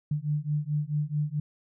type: beating tone pair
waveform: sine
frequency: 146.83 / 151.43 Hz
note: D3 / D#3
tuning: 0 / -47 cents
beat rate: 4.6 Hz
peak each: -29 dBFS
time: 0.11-1.4 s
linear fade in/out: 5 ms
effects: none